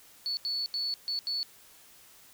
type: tone bursts at uneven times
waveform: sine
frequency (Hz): 4435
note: C#8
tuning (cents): 0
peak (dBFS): -29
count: 5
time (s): 0.26-0.37 / 0.45-0.66 / 0.74-0.94 / 1.08-1.19 / 1.27-1.43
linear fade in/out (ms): 0
effects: white hiss -56 dBFS RMS until 2.33 s